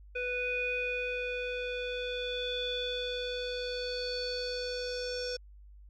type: tone with low-pass filter sweep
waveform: square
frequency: 495.1 Hz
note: B4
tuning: 4 cents sharp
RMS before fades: -35 dBFS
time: 0.15-5.37 s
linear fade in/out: 10 ms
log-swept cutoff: 2300 to 5400 Hz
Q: 7.8
effects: added 50 Hz sine -50 dBFS peak until 5.89 s